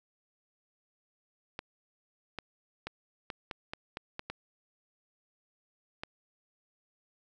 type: clicks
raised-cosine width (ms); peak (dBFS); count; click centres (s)
0.3; -21; 10; 1.591 / 2.387 / 2.87 / 3.302 / 3.512 / 3.735 / 3.971 / 4.194 / 4.3 / 6.035
effects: none